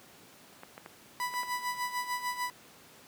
clicks, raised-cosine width 0.5 ms, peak -29 dBFS, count 5, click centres 0.634 / 0.779 / 0.861 / 1.339 / 1.433 s
30% pulse tone with tremolo, 989 Hz, B5, 2 cents sharp, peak -27 dBFS, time 1.2-2.5 s, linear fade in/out 0 ms, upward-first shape sine, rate 6.7 Hz, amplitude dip 70%
effects pink hiss -55 dBFS RMS until 3.07 s + high-pass 150 Hz 12 dB/octave

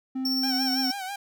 triangle tone, 261.6 Hz, C4, in tune, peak -25 dBFS, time 0.15-0.91 s, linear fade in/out 10 ms
square tone with tremolo, 5440 Hz, F8, 46 cents flat, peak -25 dBFS, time 0.25-0.92 s, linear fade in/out 5 ms, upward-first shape sine, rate 17 Hz, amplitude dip 25%
sawtooth tone with vibrato, 774 Hz, G5, 22 cents flat, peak -28 dBFS, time 0.43-1.16 s, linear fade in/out 5 ms, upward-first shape sine, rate 6.1 Hz, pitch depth 76 cents each way
effects none

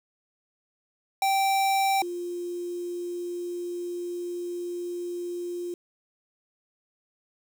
square / sine tone pair in turn, 780 / 350.7 Hz, G5 / F4, -9 / +7 cents, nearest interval octave + major second, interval 1384 cents, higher first, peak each -22 / -30 dBFS, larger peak first, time 1.22-2.02 / 2.02-5.74 s, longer second, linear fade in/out 2 ms, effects 8-bit

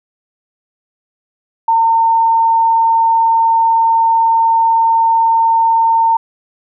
sine tone, 909 Hz, A#5, 44 cents flat, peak -8 dBFS, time 1.68-6.17 s, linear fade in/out 5 ms, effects none

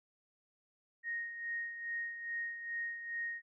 sine tone with tremolo, 1864.7 Hz, A#6, in tune, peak -35 dBFS, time 1.03-3.42 s, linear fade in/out 50 ms, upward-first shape sine, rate 2.4 Hz, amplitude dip 60%, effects none

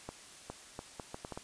accelerating click train, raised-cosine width 1 ms, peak -26 dBFS, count 8, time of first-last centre 0.09-1.375 s, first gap 410 ms, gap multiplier 0.71, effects white hiss -53 dBFS RMS until 1.43 s + resampled to 22050 Hz

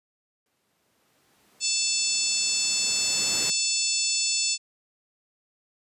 pink noise with exponential growth, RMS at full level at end -34 dBFS, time 0.46-3.5 s, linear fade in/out 1 ms, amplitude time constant 660 ms
harmonic tone, 882 Hz, A5, 4 cents sharp, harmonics 3 / 4 / 5 / 6 / 7 / 8 / 9, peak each -32 / -35 / -29 / -30 / -34 / -29 / -30 dBFS, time 1.6-4.58 s, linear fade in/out 50 ms
effects high-pass 150 Hz 12 dB/octave + resampled to 32000 Hz

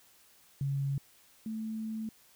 sine tone pair in turn, 138.59 / 220 Hz, C#3 / A3, 0 / 0 cents, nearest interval minor sixth, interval 800 cents, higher second, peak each -29 / -34 dBFS, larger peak first, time 0.61-0.98 / 1.46-2.09 s, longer second, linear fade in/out 2 ms, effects white hiss -62 dBFS RMS until 2.35 s

